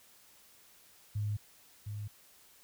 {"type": "tone with echo", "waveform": "sine", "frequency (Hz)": 104.5, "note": "G#2", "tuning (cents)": 11, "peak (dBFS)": -31, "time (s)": [1.15, 1.37], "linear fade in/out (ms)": 10, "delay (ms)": 710, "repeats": 1, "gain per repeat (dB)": -6, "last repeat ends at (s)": 2.08, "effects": ["white hiss -61 dBFS RMS until 2.63 s"]}